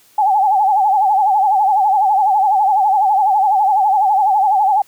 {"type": "tone with vibrato", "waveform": "sine", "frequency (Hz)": 806, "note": "G5", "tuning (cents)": 48, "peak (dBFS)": -10, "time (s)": [0.18, 4.82], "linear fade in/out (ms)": 5, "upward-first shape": "sine", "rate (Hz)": 12, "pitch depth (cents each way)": 120, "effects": ["white hiss -51 dBFS RMS until 4.87 s"]}